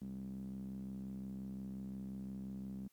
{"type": "tone with band-pass filter", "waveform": "sawtooth", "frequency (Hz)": 65.7, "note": "C2", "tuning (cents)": 8, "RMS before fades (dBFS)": -45, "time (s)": [0.01, 2.88], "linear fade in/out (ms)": 5, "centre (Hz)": 210, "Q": 7.5, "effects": ["white hiss -75 dBFS RMS until 2.92 s", "MP3 96 kbps"]}